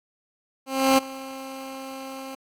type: tone with ADSR envelope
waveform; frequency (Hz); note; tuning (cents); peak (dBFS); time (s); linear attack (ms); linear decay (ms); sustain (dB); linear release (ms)
15% pulse; 266.7; C4; +33; -8; 0.66-2.35; 320; 13; -20; 6
effects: AAC 64 kbps